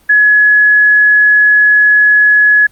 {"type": "tone", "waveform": "sine", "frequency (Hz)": 1692, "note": "G#6", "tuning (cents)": 32, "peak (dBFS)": -4, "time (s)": [0.09, 2.67], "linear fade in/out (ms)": 10, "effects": ["pink hiss -49 dBFS RMS until 2.71 s", "Opus 32 kbps"]}